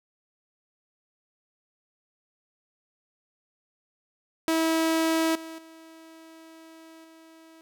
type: tone with level steps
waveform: sawtooth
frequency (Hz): 324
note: E4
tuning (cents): -30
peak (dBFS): -18 / -34 / -43 / -46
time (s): 4.48-7.61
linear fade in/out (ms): 0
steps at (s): 5.35 / 5.58 / 7.04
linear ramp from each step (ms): 5
effects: none